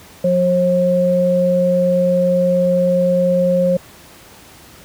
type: tone pair together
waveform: sine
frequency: 179.09 / 537 Hz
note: F3 / C5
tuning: +44 / +45 cents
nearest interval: octave + perfect fifth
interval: 1901 cents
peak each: -17 / -13 dBFS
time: 0.24-3.77 s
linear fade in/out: 5 ms
effects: pink hiss -42 dBFS RMS until 4.84 s + high-pass 60 Hz 12 dB/octave